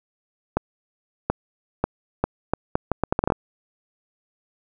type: accelerating click train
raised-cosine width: 1 ms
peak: -5 dBFS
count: 14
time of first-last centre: 0.57-3.322 s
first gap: 730 ms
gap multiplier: 0.74
effects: none